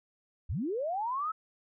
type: linear sweep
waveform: sine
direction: up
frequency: 50 to 1318.5 Hz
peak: -30 dBFS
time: 0.49-1.32 s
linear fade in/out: 10 ms
effects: none